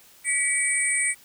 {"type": "tone cluster", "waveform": "sine", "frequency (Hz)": [1956, 2273, 8090, 8930], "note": ["B6", "C#7", "B8", "C#9"], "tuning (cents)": [-17, 43, 41, 12], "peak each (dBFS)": [-28, -26, -28, -25], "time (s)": [0.24, 1.15], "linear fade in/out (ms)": 50, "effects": ["white hiss -53 dBFS RMS until 1.24 s"]}